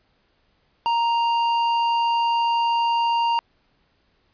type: tone with tanh clipping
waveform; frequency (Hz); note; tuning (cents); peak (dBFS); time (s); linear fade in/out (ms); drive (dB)
triangle; 932.3; A#5; 0; -20; 0.86-3.39; 0; 16
effects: pink hiss -65 dBFS RMS until 4.33 s + resampled to 11025 Hz